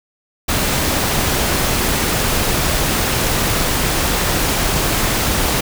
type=noise; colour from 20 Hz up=pink; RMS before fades=-17 dBFS; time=0.48-5.61 s; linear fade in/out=10 ms; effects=none